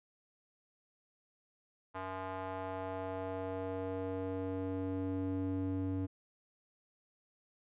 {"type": "tone with band-pass filter sweep", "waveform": "square", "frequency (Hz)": 94.3, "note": "F#2", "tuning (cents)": 33, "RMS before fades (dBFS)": -38, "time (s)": [1.94, 6.07], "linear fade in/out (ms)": 20, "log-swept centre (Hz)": [1000, 230], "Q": 1.7, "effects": ["resampled to 8000 Hz"]}